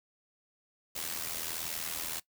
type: noise with amplitude modulation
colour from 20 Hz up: white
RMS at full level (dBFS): -34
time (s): 0.95-2.2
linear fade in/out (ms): 10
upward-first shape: sine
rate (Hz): 81.3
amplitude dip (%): 70
effects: noise-tail reverb RT60 0.1 s tail -19 dB re dry